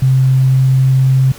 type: tone with pitch glide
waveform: sine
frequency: 131.3 to 132.06 Hz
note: C3 to C3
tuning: +6 to +16 cents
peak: -7 dBFS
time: 0.02-1.32 s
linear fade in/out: 5 ms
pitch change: +10 cents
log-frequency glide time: 0.31-1.09 s
effects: pink hiss -35 dBFS RMS until 1.38 s